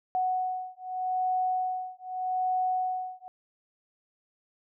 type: beating tone pair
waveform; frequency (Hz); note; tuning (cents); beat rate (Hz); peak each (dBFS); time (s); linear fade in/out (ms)
sine; 740 / 740.82; F#5 / F#5; 0 / +2; 0.82; -30; 0.15-3.28; 0
effects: none